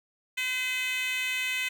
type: tone with high-pass filter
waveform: 10% pulse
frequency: 510 Hz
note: C5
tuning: 44 cents flat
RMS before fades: -30 dBFS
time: 0.37-1.69 s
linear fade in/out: 10 ms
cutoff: 2300 Hz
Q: 3.1
effects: none

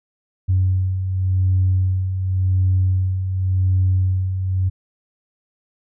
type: beating tone pair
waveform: sine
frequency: 92.5 / 93.4 Hz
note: F#2 / F#2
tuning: 0 / +17 cents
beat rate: 0.9 Hz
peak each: -23 / -15 dBFS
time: 0.48-4.7 s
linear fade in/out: 20 ms
effects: tanh soft clip ceiling -9 dBFS

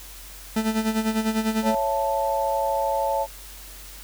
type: tone with tremolo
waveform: 40% pulse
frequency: 220 Hz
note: A3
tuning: in tune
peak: -18 dBFS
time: 0.56-1.75 s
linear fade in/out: 5 ms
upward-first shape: sine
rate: 10 Hz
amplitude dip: 70%
type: chord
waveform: sine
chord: A major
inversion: first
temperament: equal with one note detuned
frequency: 554.4 / 667.3 / 880 Hz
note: C#5 / E5 / A5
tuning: 0 / +21 / 0 cents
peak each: -25 / -28 / -24 dBFS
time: 1.62-3.27 s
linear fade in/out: 50 ms
effects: added 47 Hz sine -43 dBFS peak until 4.03 s + white hiss -43 dBFS RMS until 4.03 s

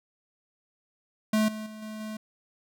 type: tone with level steps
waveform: square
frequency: 216 Hz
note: A3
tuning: 32 cents flat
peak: -22 / -35 / -41 / -37 / -35 dBFS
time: 1.33-2.17 s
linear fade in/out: 5 ms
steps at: 1.48 / 1.66 / 1.82 / 2 s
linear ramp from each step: 5 ms
effects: none

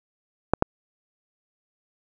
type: clicks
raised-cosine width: 1 ms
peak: -3 dBFS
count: 2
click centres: 0.536 / 0.624 s
effects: none

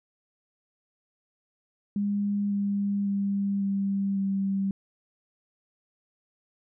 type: tone with pitch steps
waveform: sine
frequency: 203.1 / 201.1 / 199.15 / 197.2 / 195.28 Hz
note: G#3 / G3 / G3 / G3 / G3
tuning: -38 / +44 / +28 / +11 / -6 cents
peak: -24 dBFS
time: 1.96-4.71 s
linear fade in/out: 2 ms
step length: 550 ms
effects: none

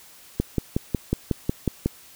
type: click train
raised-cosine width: 3 ms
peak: -8 dBFS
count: 9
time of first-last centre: 0.4-1.86 s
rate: 5.48 Hz
effects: white hiss -49 dBFS RMS until 2.15 s

